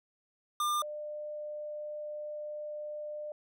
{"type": "tone pair in turn", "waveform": ["square", "sine"], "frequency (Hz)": [1199, 599.5], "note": ["D6", "D5"], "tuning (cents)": [36, 36], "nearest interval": "octave", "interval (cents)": 1200, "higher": "first", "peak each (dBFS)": [-29, -37], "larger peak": "first", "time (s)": [[0.6, 0.82], [0.82, 3.32]], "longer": "second", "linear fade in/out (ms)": 2, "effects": []}